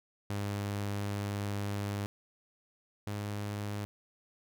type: tone pair in turn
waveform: sawtooth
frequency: 101.5 / 103.1 Hz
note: G#2 / G#2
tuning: -39 / -12 cents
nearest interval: unison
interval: 27 cents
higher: second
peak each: -29 / -31 dBFS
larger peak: first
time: 0.3-2.06 / 3.07-3.85 s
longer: first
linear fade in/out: 0 ms
effects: none